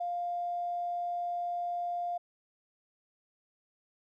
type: tone with tanh clipping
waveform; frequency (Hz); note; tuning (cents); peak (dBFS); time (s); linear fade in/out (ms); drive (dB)
triangle; 701; F5; +6; -31; 0-2.18; 10; 3
effects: none